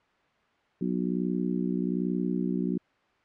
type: harmonic tone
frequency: 61.2 Hz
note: B1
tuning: 15 cents flat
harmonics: 3 / 4 / 5 / 6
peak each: -29 / -31 / -33 / -35 dBFS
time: 0.81-2.78 s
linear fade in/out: 5 ms
effects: white hiss -65 dBFS RMS until 3.24 s + low-pass 2000 Hz 12 dB/octave